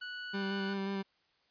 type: tone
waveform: sawtooth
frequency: 1477 Hz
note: F#6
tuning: 3 cents flat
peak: -36 dBFS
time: 0.01-0.74 s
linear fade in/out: 10 ms
type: tone with vibrato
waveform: 30% pulse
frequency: 196 Hz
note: G3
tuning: in tune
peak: -31 dBFS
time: 0.33-1.03 s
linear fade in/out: 20 ms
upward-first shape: square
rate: 5.6 Hz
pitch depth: 12 cents each way
effects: white hiss -72 dBFS RMS until 1.5 s + resampled to 11025 Hz